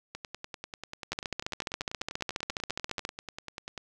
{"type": "two click trains", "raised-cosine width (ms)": 0.2, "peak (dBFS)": [-14, -21], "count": [29, 38], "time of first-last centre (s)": [[1.12, 3.051], [0.15, 3.777]], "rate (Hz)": [14.5, 10.2], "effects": []}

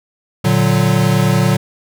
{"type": "chord", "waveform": "square", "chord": "Bb augmented", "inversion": "none", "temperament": "equal", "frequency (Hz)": [116.54, 146.83, 185], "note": ["Bb2", "D3", "F#3"], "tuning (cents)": [0, 0, 0], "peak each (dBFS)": -16, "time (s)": [0.44, 1.57], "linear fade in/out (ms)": 10, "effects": []}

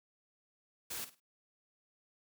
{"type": "noise with echo", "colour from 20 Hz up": "white", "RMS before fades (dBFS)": -41, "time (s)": [0.9, 1.05], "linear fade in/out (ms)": 10, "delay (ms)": 51, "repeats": 3, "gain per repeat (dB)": -12, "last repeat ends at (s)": 1.203, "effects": []}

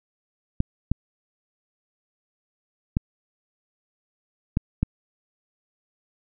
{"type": "clicks", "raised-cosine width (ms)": 5, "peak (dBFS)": -8, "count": 5, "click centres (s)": [0.604, 0.916, 2.969, 4.571, 4.83], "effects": []}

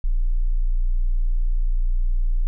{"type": "tone", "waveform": "sine", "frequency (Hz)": 29.53, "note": "A#0", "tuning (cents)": 23, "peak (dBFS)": -16, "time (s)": [0.04, 2.47], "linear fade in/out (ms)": 0, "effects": []}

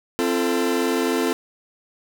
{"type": "chord", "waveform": "40% pulse", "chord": "F major", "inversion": "second", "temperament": "equal with one note detuned", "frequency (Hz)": [261.6, 341.1, 440], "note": ["C4", "F4", "A4"], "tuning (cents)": [0, -41, 0], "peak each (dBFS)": -23, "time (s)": [0.19, 1.33], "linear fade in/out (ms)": 0, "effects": []}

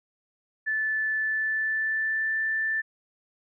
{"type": "tone with pitch glide", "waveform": "sine", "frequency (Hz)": [1748, 1768.3], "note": ["A6", "A6"], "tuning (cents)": [-12, 8], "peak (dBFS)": -24, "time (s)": [0.66, 2.82], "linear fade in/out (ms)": 20, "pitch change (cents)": 20, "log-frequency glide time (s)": [1.18, 2.38], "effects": []}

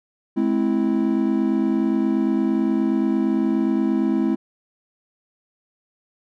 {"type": "chord", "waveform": "triangle", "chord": "Ab augmented", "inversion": "none", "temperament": "equal with one note detuned", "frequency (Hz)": [212.4, 261.6, 329.6], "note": ["Ab3", "C4", "E4"], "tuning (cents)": [39, 0, 0], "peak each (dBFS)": -20, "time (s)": [0.36, 4.36], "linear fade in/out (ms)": 20, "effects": []}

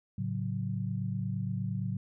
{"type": "chord", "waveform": "sine", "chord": "F# minor", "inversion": "first", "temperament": "equal", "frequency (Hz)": [110, 138.59, 185], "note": ["A2", "C#3", "F#3"], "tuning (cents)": [0, 0, 0], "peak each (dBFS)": [-34, -36, -35], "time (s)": [0.18, 1.97], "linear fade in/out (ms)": 5, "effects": []}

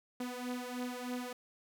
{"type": "beating tone pair", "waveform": "sawtooth", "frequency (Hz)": [246.9, 250.1], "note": ["B3", "B3"], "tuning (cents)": [0, 22], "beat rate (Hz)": 3.2, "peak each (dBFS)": [-36, -38], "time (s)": [0.2, 1.33], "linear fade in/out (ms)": 5, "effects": []}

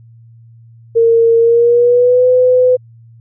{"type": "tone with pitch glide", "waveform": "sine", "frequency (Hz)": [459.6, 504.1], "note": ["A#4", "B4"], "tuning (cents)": [-25, 35], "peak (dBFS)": -6, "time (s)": [0.95, 2.77], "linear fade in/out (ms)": 20, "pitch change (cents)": 160, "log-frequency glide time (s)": [1.38, 2.27], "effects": ["added 115 Hz sine -38 dBFS peak until 3.2 s"]}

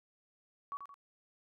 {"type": "tone with echo", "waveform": "sine", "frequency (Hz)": 1126, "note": "C#6", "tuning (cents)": 27, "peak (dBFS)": -37, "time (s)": [0.72, 0.77], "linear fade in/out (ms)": 0, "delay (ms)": 86, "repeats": 2, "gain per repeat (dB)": -7, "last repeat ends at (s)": 0.942, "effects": []}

